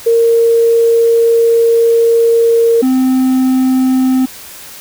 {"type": "tone pair in turn", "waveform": ["sine", "triangle"], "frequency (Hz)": [461.8, 259.2], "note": ["A#4", "C4"], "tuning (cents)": [-16, -16], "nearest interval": "minor seventh", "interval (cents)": 1000, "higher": "first", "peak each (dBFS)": -6, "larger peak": "neither", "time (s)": [[0.06, 2.82], [2.82, 4.26]], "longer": "first", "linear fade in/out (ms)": 10, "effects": ["white hiss -32 dBFS RMS until 4.8 s"]}